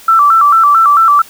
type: tone with vibrato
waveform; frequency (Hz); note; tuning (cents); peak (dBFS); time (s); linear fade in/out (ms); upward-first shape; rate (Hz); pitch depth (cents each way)
sine; 1244.5; D#6; 0; -4; 0.08-1.22; 5; square; 4.5; 120
effects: white hiss -37 dBFS RMS until 1.29 s